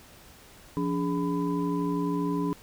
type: tone cluster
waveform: sine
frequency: 173.1 / 285.5 / 415.3 / 1001 Hz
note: F3 / D4 / G#4 / B5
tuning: -15 / -49 / 0 / +23 cents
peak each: -30 / -28 / -34 / -35 dBFS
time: 0.77-2.53 s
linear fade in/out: 0 ms
effects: pink hiss -52 dBFS RMS until 2.62 s